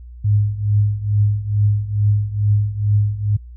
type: tone with tremolo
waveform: sine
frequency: 103.83 Hz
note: G#2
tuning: in tune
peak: -10 dBFS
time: 0.24-3.37 s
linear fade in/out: 10 ms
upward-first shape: triangle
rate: 2.3 Hz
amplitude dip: 85%
effects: added 60 Hz sine -34 dBFS peak until 3.56 s